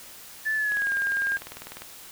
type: tone with pitch glide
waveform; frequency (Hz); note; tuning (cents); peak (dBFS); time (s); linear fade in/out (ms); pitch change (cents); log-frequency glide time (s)
sine; 1747 to 1611.3; A6 to G6; -13 to +47; -23; 0.45-1.38; 20; -140; 0.55-0.92
type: click train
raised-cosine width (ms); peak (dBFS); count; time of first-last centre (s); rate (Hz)
0.3; -22; 23; 0.72-1.82; 20
effects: white hiss -45 dBFS RMS until 2.11 s